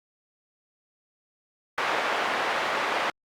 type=band-pass noise; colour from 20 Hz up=pink; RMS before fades=-27 dBFS; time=1.78-3.1 s; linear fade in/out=0 ms; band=640 to 2200 Hz; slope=12 dB/octave; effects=Opus 48 kbps